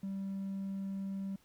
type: tone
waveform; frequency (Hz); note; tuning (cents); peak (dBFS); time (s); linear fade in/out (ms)
triangle; 194.7; G3; -12; -33; 0.03-1.36; 5
effects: tanh soft clip ceiling -31 dBFS + pink hiss -68 dBFS RMS until 1.44 s